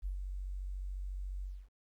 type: tone with ADSR envelope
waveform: sine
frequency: 47.07 Hz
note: F#1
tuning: 30 cents sharp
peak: -33 dBFS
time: 0.02-1.69 s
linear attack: 35 ms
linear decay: 110 ms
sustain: -4 dB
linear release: 250 ms
effects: 12-bit